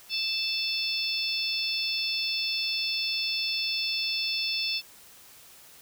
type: harmonic tone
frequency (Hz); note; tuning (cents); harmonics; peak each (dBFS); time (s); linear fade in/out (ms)
880; A5; 0; 3 / 4 / 5 / 6; -32 / -33 / -33 / -31; 0.09-4.82; 50
effects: white hiss -52 dBFS RMS until 5.81 s